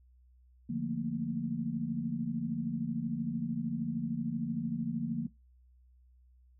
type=chord; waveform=sine; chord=Bb major seventh; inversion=first; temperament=equal; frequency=146.83 / 174.61 / 220 / 233.1 Hz; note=D3 / F3 / A3 / Bb3; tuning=0 / 0 / 0 / 0 cents; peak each=-39 / -38 / -40 / -34 dBFS; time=0.69-5.27 s; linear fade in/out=10 ms; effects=noise-tail reverb RT60 0.2 s tail -18 dB re dry + added 62 Hz sine -59 dBFS peak until 6.59 s